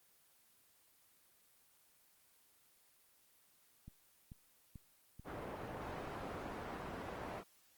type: click train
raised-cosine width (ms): 5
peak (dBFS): -39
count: 7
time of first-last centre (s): 3.88-6.512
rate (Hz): 2.28
type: low-pass noise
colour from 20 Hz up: white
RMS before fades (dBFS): -46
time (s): 5.24-7.44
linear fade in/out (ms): 50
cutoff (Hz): 930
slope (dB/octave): 12
effects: white hiss -70 dBFS RMS until 7.77 s + Opus 24 kbps